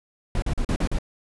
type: noise bursts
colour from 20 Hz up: brown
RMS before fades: -23 dBFS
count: 6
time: 0.35-0.987 s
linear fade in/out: 2 ms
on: 72 ms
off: 41 ms
effects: resampled to 24000 Hz